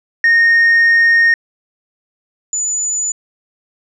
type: tone pair in turn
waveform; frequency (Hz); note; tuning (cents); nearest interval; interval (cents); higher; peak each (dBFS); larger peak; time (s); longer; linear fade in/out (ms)
sine; 1848 / 6977; A#6 / A8; -16 / -16; octave + major seventh; 2300; second; -5 / -15; first; 0.24-1.34 / 2.53-3.12; first; 2
effects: tanh soft clip ceiling -6 dBFS